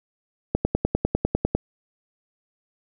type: click train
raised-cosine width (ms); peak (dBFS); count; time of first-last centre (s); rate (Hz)
2; -6; 11; 0.55-1.55; 10
effects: none